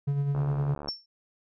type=tone with tremolo; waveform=triangle; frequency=141.4 Hz; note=C#3; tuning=35 cents sharp; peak=-21 dBFS; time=0.07-0.75 s; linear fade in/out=10 ms; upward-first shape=sine; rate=9.8 Hz; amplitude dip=40%
type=click train; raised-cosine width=1 ms; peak=-24 dBFS; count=40; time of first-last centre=0.35-0.887 s; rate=72.6 Hz
type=tone with exponential decay; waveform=sine; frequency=5430 Hz; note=F8; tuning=50 cents flat; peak=-26 dBFS; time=0.88-1.06 s; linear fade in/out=5 ms; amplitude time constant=38 ms
effects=none